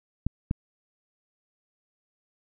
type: clicks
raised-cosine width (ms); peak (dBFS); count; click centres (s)
5; -13; 2; 0.266 / 0.511
effects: none